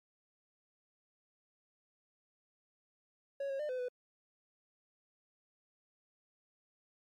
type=tone with pitch steps; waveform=triangle; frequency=555 / 544 / 600 / 508 / 497 Hz; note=C#5 / C#5 / D5 / B4 / B4; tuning=+2 / -33 / +37 / +49 / +11 cents; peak=-33 dBFS; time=3.4-3.885 s; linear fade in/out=5 ms; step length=97 ms; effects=MP3 64 kbps